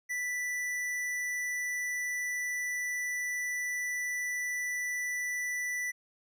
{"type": "tone with hard clipping", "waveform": "sine", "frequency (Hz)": 1975.5, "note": "B6", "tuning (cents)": 0, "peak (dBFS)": -33, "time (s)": [0.09, 5.92], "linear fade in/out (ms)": 20, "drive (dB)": 13, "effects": []}